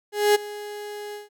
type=tone with ADSR envelope; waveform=35% pulse; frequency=415.3 Hz; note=G#4; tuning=in tune; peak=-12 dBFS; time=0.12-1.29 s; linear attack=230 ms; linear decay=16 ms; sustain=-19 dB; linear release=150 ms; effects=none